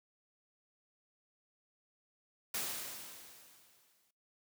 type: noise with exponential decay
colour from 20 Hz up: white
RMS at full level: -36 dBFS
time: 2.54-4.11 s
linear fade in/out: 5 ms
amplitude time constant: 340 ms
effects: noise-tail reverb RT60 0.3 s tail -22 dB re dry + high-pass 100 Hz 12 dB/octave